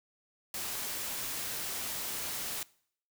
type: noise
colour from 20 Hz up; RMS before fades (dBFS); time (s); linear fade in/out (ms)
white; -37; 0.54-2.63; 2
effects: noise-tail reverb RT60 0.6 s tail -22 dB re dry